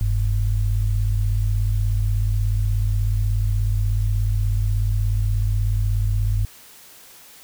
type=tone pair together; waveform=sine; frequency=45.95 / 102.5 Hz; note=F#1 / G#2; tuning=-11 / -22 cents; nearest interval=octave + major second; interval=1389 cents; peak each=-20 dBFS; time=0.01-6.45 s; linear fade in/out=0 ms; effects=white hiss -46 dBFS RMS until 7.43 s